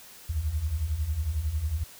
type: beating tone pair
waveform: sine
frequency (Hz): 69.3 / 80.3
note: C#2 / E2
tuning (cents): 0 / -45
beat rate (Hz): 11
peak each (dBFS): -32 / -27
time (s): 0.29-1.84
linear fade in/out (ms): 10
effects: white hiss -49 dBFS RMS until 1.99 s